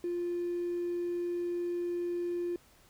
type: tone with hard clipping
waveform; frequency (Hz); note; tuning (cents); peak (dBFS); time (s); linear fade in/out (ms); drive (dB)
triangle; 349.2; F4; 0; -31; 0.04-2.56; 2; 3
effects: pink hiss -62 dBFS RMS until 2.89 s